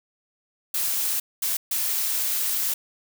blue noise bursts at uneven times, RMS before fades -25 dBFS, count 3, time 0.74-1.2 / 1.42-1.57 / 1.71-2.74 s, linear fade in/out 5 ms, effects none

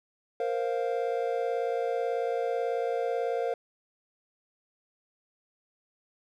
triangle chord, Bb suspended second, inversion none, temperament just, 466.2 / 524.4 / 699.2 Hz, Bb4 / C5 / F5, 0 / +4 / +2 cents, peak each -28 / -30 / -31 dBFS, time 0.4-3.54 s, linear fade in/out 2 ms, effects none

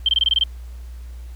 sine tone bursts, 3136 Hz, G7, in tune, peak -13 dBFS, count 8, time 0.06-0.437 s, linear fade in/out 2 ms, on 27 ms, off 23 ms, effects added 60 Hz sine -32 dBFS peak until 1.35 s + pink hiss -53 dBFS RMS until 1.35 s

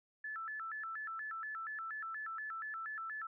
sine tone with vibrato, 1516 Hz, F#6, 42 cents sharp, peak -40 dBFS, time 0.24-3.27 s, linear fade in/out 5 ms, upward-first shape square, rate 4.2 Hz, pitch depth 230 cents each way, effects none

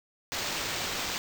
white noise with sample-and-hold, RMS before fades -33 dBFS, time 0.32-1.18 s, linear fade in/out 0 ms, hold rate 11025 Hz, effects none

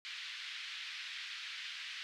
white band-pass noise, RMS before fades -45 dBFS, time 0.05-2.03 s, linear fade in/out 0 ms, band 1700 to 3900 Hz, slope 24 dB/octave, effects none

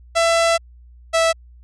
sawtooth tone pair in turn, 668 / 656.9 Hz, E5 / E5, +23 / -6 cents, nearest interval unison, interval 29 cents, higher first, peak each -10 dBFS, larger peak neither, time 0.15-0.58 / 1.13-1.33 s, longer first, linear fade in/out 20 ms, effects added 60 Hz sine -42 dBFS peak until 1.63 s + resampled to 22050 Hz

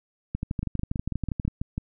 two click trains, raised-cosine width 5 ms, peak -15 / -16 dBFS, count 15 / 8, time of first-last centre 0.35-1.479 / 0.63-1.779 s, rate 12.4 / 6.09 Hz, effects none

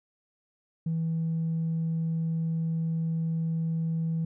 triangle tone with tanh clipping, 163.2 Hz, E3, 17 cents flat, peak -26 dBFS, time 0.86-4.25 s, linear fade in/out 5 ms, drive 5 dB, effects none

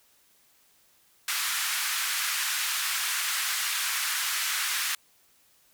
pink band-pass noise, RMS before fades -29 dBFS, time 1.28-4.95 s, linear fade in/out 2 ms, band 1300 to 16000 Hz, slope 24 dB/octave, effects white hiss -63 dBFS RMS until 5.73 s

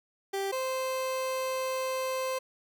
30% pulse tone pair in turn, 392 / 521.1 Hz, G4 / C5, 0 / -7 cents, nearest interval perfect fourth, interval 493 cents, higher second, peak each -27 dBFS, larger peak neither, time 0.33-0.52 / 0.52-2.39 s, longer second, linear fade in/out 10 ms, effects none

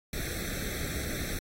pink noise with comb filter, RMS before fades -35 dBFS, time 0.13-1.39 s, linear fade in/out 2 ms, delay 0.51 ms, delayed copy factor +0.95, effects AAC 48 kbps

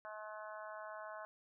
harmonic tone, 213.8 Hz, A3, 49 cents flat, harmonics 3 / 4 / 5 / 6 / 7 / 8, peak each -49 / -54 / -51 / -57 / -53 / -60 dBFS, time 0.05-1.25 s, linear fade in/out 0 ms, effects none

